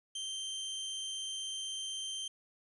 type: tone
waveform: sawtooth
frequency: 3136 Hz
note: G7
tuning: in tune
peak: -34 dBFS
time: 0.15-2.28 s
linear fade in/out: 5 ms
effects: resampled to 24000 Hz + 11-bit